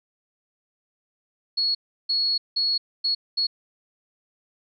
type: tone bursts at uneven times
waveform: sine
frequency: 4347 Hz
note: C#8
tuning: 35 cents flat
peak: -20 dBFS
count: 5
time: 1.57-1.75 / 2.09-2.38 / 2.56-2.78 / 3.04-3.15 / 3.37-3.47 s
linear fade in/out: 10 ms
effects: none